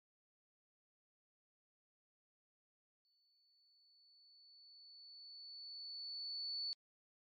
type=tone with exponential growth; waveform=sine; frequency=4461 Hz; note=C#8; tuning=10 cents sharp; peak=-37 dBFS; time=3.05-6.73 s; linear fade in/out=0 ms; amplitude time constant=800 ms; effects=tanh soft clip ceiling -36 dBFS + MP3 48 kbps